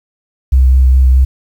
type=tone with vibrato; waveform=sine; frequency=64.9 Hz; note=C2; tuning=13 cents flat; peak=-3 dBFS; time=0.52-1.25 s; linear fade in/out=10 ms; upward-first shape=triangle; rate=4.8 Hz; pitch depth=21 cents each way; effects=tanh soft clip ceiling -1 dBFS + 7-bit